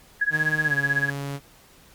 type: tone with tremolo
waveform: sine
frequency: 1669 Hz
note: G#6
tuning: 8 cents sharp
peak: -17 dBFS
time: 0.21-1.1 s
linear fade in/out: 5 ms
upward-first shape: sine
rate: 16 Hz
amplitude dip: 95%
type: tone with pitch glide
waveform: sawtooth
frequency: 154.8 to 140.32 Hz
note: D#3 to C#3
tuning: -9 to +21 cents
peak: -25 dBFS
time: 0.3-1.4 s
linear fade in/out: 50 ms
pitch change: -170 cents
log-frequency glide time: 0.65-0.74 s
effects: pink hiss -53 dBFS RMS until 1.94 s + Opus 48 kbps